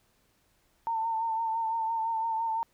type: tone with vibrato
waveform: sine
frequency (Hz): 902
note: A5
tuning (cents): +43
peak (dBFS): -27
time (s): 0.87-2.63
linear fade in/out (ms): 0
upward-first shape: sine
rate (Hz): 5.9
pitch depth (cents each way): 36
effects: pink hiss -69 dBFS RMS until 2.73 s